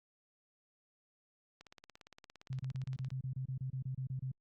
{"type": "click train", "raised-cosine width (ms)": 0.2, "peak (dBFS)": -36, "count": 27, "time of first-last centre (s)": [1.61, 3.104], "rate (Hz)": 17.4}
{"type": "tone bursts", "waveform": "sine", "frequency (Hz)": 130.81, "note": "C3", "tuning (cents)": 0, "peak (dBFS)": -36, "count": 15, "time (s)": [2.5, 4.317], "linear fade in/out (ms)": 5, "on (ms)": 95, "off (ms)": 28}
{"effects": ["Opus 48 kbps"]}